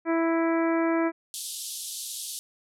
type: harmonic tone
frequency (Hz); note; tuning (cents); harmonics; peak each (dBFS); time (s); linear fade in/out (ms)
330; E4; +2; 1 / 2 / 3 / 4 / 5 / 6 / 7; -23 / -29 / -33 / -35 / -37 / -39 / -40; 0.05-1.12; 50
type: band-pass noise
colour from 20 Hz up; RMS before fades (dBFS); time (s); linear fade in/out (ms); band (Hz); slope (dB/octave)
white; -36; 1.34-2.39; 0; 3200 to 12000; 48
effects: none